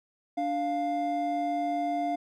triangle tone pair together, 292.5 / 698.5 Hz, D4 / F5, -7 / 0 cents, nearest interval octave + minor third, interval 1507 cents, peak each -30 / -26 dBFS, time 0.37-2.16 s, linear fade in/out 10 ms, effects none

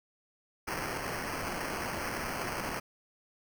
white noise with sample-and-hold, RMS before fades -36 dBFS, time 0.67-2.8 s, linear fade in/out 10 ms, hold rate 3675 Hz, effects none

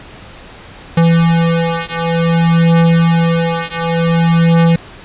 square beating tone pair, 166.6 / 167.15 Hz, E3 / E3, +19 / +24 cents, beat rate 0.55 Hz, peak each -13 dBFS, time 0.97-4.76 s, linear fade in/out 5 ms, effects pink hiss -35 dBFS RMS until 5.04 s + resampled to 8000 Hz

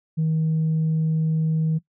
sine tone, 158.8 Hz, D#3, 36 cents sharp, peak -17 dBFS, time 0.17-1.79 s, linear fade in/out 20 ms, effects noise-tail reverb RT60 0.1 s tail -20 dB re dry + tanh soft clip ceiling -16 dBFS

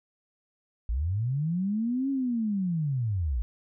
sine linear two-way sweep, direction up then down, 51.6 to 277.3 to 51.6 Hz, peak -25 dBFS, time 0.89-3.42 s, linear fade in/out 0 ms, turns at 2.1 s, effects none

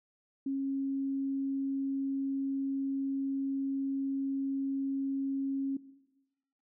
sine tone, 272.4 Hz, C#4, 30 cents flat, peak -30 dBFS, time 0.46-5.77 s, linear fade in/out 5 ms, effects noise-tail reverb RT60 1.0 s tail -17 dB re dry

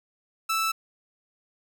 sawtooth tone, 1318.5 Hz, E6, in tune, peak -20 dBFS, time 0.49-0.72 s, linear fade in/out 10 ms, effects none

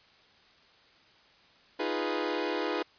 sawtooth chord, F half-diminished seventh, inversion third, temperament equal, 311.1 / 349.2 / 415.3 / 493.9 Hz, Eb4 / F4 / Ab4 / Cb5, 0 / 0 / 0 / 0 cents, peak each -31 dBFS, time 1.79-2.83 s, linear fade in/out 10 ms, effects white hiss -60 dBFS RMS until 2.98 s + resampled to 11025 Hz

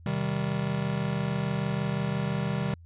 square chord, C minor, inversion none, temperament just, 130.81 / 156.98 / 196.22 Hz, C3 / Eb3 / G3, 0 / +16 / +2 cents, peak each -32 dBFS, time 0.06-2.74 s, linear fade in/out 2 ms, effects added 84 Hz sine -47 dBFS peak until 2.85 s + resampled to 8000 Hz

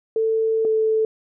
sine tone pair in turn, 444.7 / 439.3 Hz, A4 / A4, +18 / -3 cents, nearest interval unison, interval 21 cents, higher first, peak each -17 / -16 dBFS, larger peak second, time 0.16-0.65 / 0.65-1.05 s, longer first, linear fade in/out 2 ms, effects none

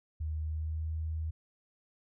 sine tone with pitch glide, 77.78 to 79.41 Hz, D#2 to D#2, 0 to +36 cents, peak -32 dBFS, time 0.2-1.31 s, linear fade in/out 10 ms, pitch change +36 cents, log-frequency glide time 0.41-0.92 s, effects none

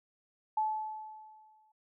sine tone with exponential decay, 865 Hz, A5, 30 cents flat, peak -26 dBFS, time 0.57-1.72 s, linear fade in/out 5 ms, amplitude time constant 250 ms, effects none

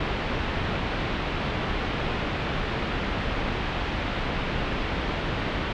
pink low-pass noise, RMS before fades -28 dBFS, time 0-5.73 s, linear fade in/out 5 ms, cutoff 3400 Hz, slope 24 dB/octave, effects none

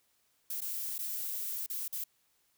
violet noise with dropouts, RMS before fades -37 dBFS, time 0.5-2.04 s, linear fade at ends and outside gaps 5 ms, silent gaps 0.607-0.616 / 0.982-0.989 / 1.663-1.699 / 1.88-1.926 s, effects white hiss -73 dBFS RMS until 2.57 s

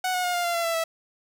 sawtooth tone with pitch steps, 740 / 727.3 / 714.8 / 702.5 / 690.4 / 678.6 / 666.9 / 655.5 Hz, F#5 / F#5 / F5 / F5 / F5 / F5 / E5 / E5, 0 / -30 / +40 / +10 / -20 / -50 / +20 / -10 cents, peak -20 dBFS, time 0.04-0.84 s, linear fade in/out 5 ms, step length 100 ms, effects none

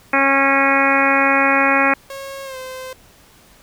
harmonic tone, 274 Hz, C#4, 20 cents flat, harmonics 1 / 2 / 3 / 4 / 5 / 6 / 7 / 8 / 9, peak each -21 / -21 / -21 / -21 / -21 / -21 / -21 / -21 / -21 dBFS, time 0.13-1.94 s, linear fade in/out 5 ms
sawtooth tone with pitch glide, 546 to 517.4 Hz, C#5 to C5, -26 to -19 cents, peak -25 dBFS, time 2.1-2.93 s, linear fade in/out 2 ms, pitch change -93 cents, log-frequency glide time 2.44-2.57 s
effects pink hiss -49 dBFS RMS until 3.62 s

